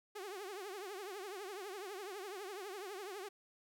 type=tone with vibrato; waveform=sawtooth; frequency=392 Hz; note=G4; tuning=in tune; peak=-40 dBFS; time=0.15-3.29 s; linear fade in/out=10 ms; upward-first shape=triangle; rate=12 Hz; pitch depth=180 cents each way; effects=none